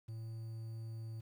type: tone with quantisation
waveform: triangle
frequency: 112.4 Hz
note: A2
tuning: 37 cents sharp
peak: -40 dBFS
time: 0.08-1.21 s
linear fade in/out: 10 ms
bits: 11
effects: none